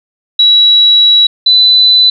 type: tone pair in turn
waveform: sine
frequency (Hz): 3900 / 3998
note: B7 / B7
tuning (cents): -23 / +20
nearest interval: unison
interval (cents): 43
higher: second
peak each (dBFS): -3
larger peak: neither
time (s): 0.39-1.27 / 1.46-2.1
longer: first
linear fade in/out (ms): 5
effects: none